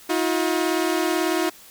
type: tone pair together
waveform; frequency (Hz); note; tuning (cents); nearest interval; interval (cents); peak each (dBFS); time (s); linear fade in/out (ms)
sawtooth; 319.8 / 358; D#4 / F4; +48 / +43; major second; 195; -19; 0.09-1.5; 10
effects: white hiss -47 dBFS RMS until 1.7 s